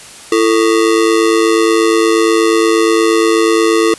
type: ring-modulated tone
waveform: square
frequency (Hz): 390.4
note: G4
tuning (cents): -7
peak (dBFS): -6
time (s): 0.32-3.94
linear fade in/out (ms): 2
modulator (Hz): 54.2
effects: white hiss -34 dBFS RMS until 3.98 s + resampled to 24000 Hz